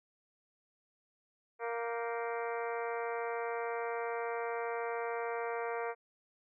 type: harmonic tone with a mistuned harmonic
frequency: 233.2 Hz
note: A#3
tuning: 1 cent sharp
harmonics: 2 / 3 / 4 / 5 / 6 / 7 / 8 / 9 / 10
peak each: -37 / -41 / -43 / -45 / -47 / -48 / -49 / -50 / -51 dBFS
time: 1.59-5.95 s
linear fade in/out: 50 ms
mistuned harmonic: 7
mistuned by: -74 cents
effects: none